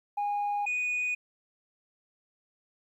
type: tone pair in turn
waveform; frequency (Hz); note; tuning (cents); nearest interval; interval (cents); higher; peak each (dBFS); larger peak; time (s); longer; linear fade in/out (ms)
sine; 820 / 2474; G#5 / D#7; -22 / -10; octave + perfect fifth; 1912; second; -25; neither; 0.17-0.66 / 0.66-1.15; neither; 10
effects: tanh soft clip ceiling -26 dBFS + 11-bit